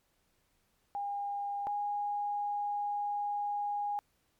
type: tone pair in turn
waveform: sine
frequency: 809 / 821.2 Hz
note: G#5 / G#5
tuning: -46 / -20 cents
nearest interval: unison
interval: 26 cents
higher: second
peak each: -33 / -31 dBFS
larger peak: second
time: 0.95-1.67 / 1.67-3.99 s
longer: second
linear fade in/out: 0 ms
effects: pink hiss -74 dBFS RMS until 4.39 s + MP3 96 kbps